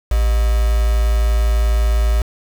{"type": "tone with quantisation", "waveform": "sine", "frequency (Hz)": 55.9, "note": "A1", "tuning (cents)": 28, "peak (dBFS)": -12, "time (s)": [0.11, 2.22], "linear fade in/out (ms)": 5, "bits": 4, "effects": []}